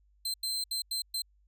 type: tone bursts at uneven times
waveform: sawtooth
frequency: 4114 Hz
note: C8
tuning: 30 cents flat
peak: -28 dBFS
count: 5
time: 0.25-0.34 / 0.43-0.64 / 0.71-0.82 / 0.91-1.02 / 1.14-1.22 s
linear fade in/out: 5 ms
effects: added 50 Hz sine -63 dBFS peak until 1.47 s